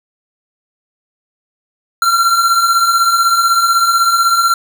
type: beating tone pair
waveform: square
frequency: 1354 / 1370 Hz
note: E6 / F6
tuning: +46 / -34 cents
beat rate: 16 Hz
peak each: -18 / -11 dBFS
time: 2.02-4.54 s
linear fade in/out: 2 ms
effects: none